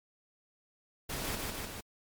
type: noise with echo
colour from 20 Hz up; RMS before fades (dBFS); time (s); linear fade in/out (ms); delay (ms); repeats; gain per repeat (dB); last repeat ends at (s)
pink; -37; 1.09-1.36; 10; 150; 3; -2; 1.81
effects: MP3 96 kbps